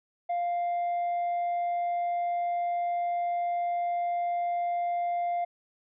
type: tone with tanh clipping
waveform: sine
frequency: 698.5 Hz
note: F5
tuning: in tune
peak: -27 dBFS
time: 0.29-5.45 s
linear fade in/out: 10 ms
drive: 2 dB
effects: none